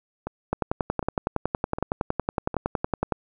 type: two click trains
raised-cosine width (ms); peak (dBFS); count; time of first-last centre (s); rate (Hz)
1; -9 / -16; 29 / 4; 0.53-3.123 / 0.27-2.543; 10.8 / 1.32
effects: none